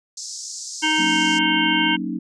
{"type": "band-pass noise", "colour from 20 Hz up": "white", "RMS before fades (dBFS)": -33, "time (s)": [0.17, 1.39], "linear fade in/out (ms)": 5, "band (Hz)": [4700, 7500], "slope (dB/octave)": 48}
{"type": "harmonic tone", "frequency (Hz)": 311.1, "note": "D#4", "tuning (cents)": 0, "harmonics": [1, 3, 5, 7, 9, 10], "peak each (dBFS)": [-24, -24, -24, -24, -24, -24], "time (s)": [0.82, 1.97], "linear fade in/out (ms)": 20}
{"type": "chord", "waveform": "sine", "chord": "D# minor seventh", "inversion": "first", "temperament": "equal", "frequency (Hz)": [185, 233.1, 277.2, 311.1], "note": ["F#3", "A#3", "C#4", "D#4"], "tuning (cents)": [0, 0, 0, 0], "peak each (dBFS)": -29, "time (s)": [0.98, 2.19], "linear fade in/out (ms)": 10}
{"effects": []}